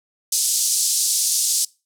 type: band-pass noise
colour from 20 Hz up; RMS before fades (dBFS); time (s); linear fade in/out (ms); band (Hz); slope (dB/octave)
white; -20; 0.32-1.65; 5; 4700 to 10000; 24
effects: noise-tail reverb RT60 0.3 s tail -24 dB re dry